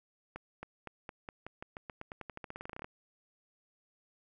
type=accelerating click train; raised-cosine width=0.5 ms; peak=-27 dBFS; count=25; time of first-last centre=0.36-2.845 s; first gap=270 ms; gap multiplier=0.9; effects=none